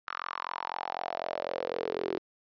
sawtooth tone with high-pass filter sweep, 44 Hz, F1, 14 cents sharp, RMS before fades -35 dBFS, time 0.07-2.18 s, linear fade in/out 0 ms, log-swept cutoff 1300 to 370 Hz, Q 5.5, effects resampled to 11025 Hz

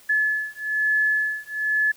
sine beating tone pair, 1718 / 1719.1 Hz, A6 / A6, -42 / -41 cents, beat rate 1.1 Hz, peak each -23 dBFS, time 0.09-1.92 s, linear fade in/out 10 ms, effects white hiss -52 dBFS RMS until 1.96 s

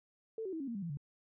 sine tone with pitch steps, 445.4 / 378.9 / 322.3 / 274.2 / 233.2 / 198.4 / 168.78 / 143.57 Hz, A4 / F#4 / E4 / C#4 / A#3 / G3 / E3 / D3, +21 / +41 / -39 / -19 / +1 / +21 / +41 / -39 cents, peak -37 dBFS, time 0.38-0.972 s, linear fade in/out 2 ms, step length 74 ms, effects none

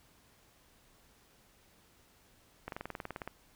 slowing click train, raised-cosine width 0.5 ms, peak -24 dBFS, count 13, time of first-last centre 2.68-3.276 s, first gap 42 ms, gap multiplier 1.03, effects pink hiss -65 dBFS RMS until 3.55 s

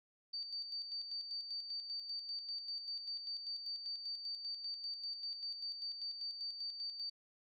sine tone with tremolo, 4606 Hz, D8, 34 cents flat, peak -39 dBFS, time 0.33-7.1 s, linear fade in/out 10 ms, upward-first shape square, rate 5.1 Hz, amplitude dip 50%, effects none

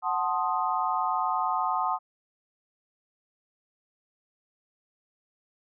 sine chord, F# diminished seventh, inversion none, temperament equal with one note detuned, 740 / 880 / 1051.3 / 1244.5 Hz, F#5 / A5 / C6 / Eb6, 0 / 0 / +8 / 0 cents, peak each -30 dBFS, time 0.02-1.99 s, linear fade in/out 50 ms, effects none

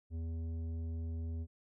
sine tone with tanh clipping, 82 Hz, E2, 9 cents flat, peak -38 dBFS, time 0.1-1.47 s, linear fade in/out 50 ms, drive 10 dB, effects none

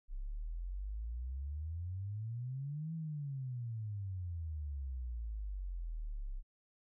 sine exponential two-way sweep, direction up then down, 31.84 to 164.81 to 31.84 Hz, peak -38 dBFS, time 0.08-6.43 s, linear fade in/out 50 ms, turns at 2.94 s, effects none

